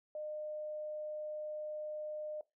sine tone, 608 Hz, D#5, 40 cents flat, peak -39 dBFS, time 0.15-2.41 s, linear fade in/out 2 ms, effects noise-tail reverb RT60 0.2 s tail -20 dB re dry

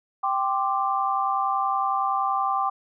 sine chord, G suspended fourth, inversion none, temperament just, 784 / 1045.3 / 1176 Hz, G5 / C6 / D6, 0 / -2 / +2 cents, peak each -25 / -28 / -25 dBFS, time 0.23-2.7 s, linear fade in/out 10 ms, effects none

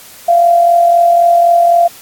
sine tone with amplitude modulation, 689 Hz, F5, 24 cents flat, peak -3 dBFS, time 0.28-1.88 s, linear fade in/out 10 ms, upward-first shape sine, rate 43.9 Hz, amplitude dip 45%, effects white hiss -36 dBFS RMS until 2.01 s + AAC 64 kbps

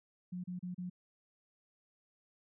sine tone bursts, 179.8 Hz, F#3, 49 cents flat, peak -38 dBFS, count 4, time 0.32-0.899 s, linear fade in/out 10 ms, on 120 ms, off 33 ms, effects none

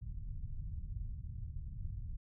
pink low-pass noise, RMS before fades -42 dBFS, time 0.01-2.17 s, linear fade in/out 20 ms, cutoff 120 Hz, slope 24 dB/octave, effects none

